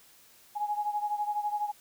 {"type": "beating tone pair", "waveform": "sine", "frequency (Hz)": [830.6, 842.6], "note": ["G#5", "G#5"], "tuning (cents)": [0, 25], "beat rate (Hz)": 12, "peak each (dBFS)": [-30, -34], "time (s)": [0.55, 1.72], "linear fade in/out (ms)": 20, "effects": ["white hiss -58 dBFS RMS until 1.8 s"]}